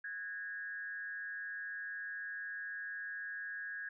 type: tone with frequency modulation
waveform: sine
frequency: 1646 Hz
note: G#6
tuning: 16 cents flat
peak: -40 dBFS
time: 0.04-3.89 s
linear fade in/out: 5 ms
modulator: 154 Hz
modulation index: 0.57
effects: none